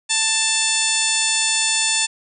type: harmonic tone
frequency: 885 Hz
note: A5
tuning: 10 cents sharp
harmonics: 1 / 2 / 3 / 4 / 5 / 6 / 7 / 8 / 9 / 10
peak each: -31 / -29 / -24 / -24 / -26 / -28 / -30 / -23 / -30 / -24 dBFS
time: 0.09-2.07 s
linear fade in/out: 20 ms
effects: none